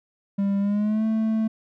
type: tone with pitch glide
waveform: triangle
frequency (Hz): 198.7 to 220.5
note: G3 to A3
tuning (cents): +24 to +4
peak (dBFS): -18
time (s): 0.38-1.48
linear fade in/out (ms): 10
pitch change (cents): +180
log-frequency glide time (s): 0.59-1.05
effects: none